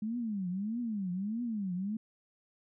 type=tone with vibrato; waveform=sine; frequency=207.6 Hz; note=G#3; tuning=in tune; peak=-32 dBFS; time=0.02-1.97 s; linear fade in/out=5 ms; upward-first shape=triangle; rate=1.6 Hz; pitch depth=300 cents each way; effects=none